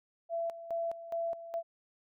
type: tone with tremolo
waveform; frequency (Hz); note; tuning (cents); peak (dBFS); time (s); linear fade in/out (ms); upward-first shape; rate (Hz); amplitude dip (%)
sine; 671; E5; +31; -31; 0.29-1.63; 50; square; 2.4; 75
effects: none